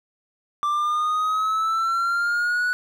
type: exponential sweep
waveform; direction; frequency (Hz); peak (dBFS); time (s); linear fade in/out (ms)
triangle; up; 1173 to 1480; -18; 0.63-2.73; 0
effects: none